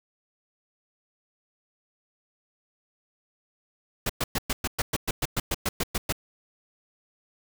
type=noise bursts; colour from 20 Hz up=pink; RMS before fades=-26 dBFS; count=15; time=4.06-6.125 s; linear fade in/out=5 ms; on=35 ms; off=110 ms; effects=none